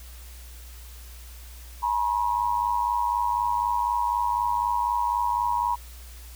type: tone with amplitude modulation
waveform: sine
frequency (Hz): 961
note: B5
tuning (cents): -48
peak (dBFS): -18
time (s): 1.82-5.76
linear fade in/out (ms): 20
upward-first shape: sine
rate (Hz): 104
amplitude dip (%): 85
effects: added 60 Hz sine -41 dBFS peak until 6.35 s + white hiss -49 dBFS RMS until 6.35 s